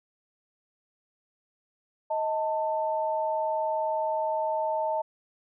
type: tone pair together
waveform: sine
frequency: 629.3 / 890 Hz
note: D#5 / A5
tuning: +19 / +20 cents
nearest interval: tritone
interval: 601 cents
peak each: -28 dBFS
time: 2.1-5.02 s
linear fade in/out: 10 ms
effects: none